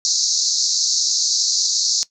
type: band-pass noise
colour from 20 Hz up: white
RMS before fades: -19 dBFS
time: 0.05-2.03 s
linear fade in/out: 0 ms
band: 4100 to 6800 Hz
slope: 96 dB/octave
effects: noise-tail reverb RT60 0.1 s tail -18 dB re dry